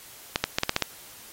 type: clicks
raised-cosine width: 0.2 ms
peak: -4 dBFS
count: 7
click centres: 0.359 / 0.44 / 0.585 / 0.634 / 0.694 / 0.764 / 0.823 s
effects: white hiss -47 dBFS RMS until 1.32 s + AAC 48 kbps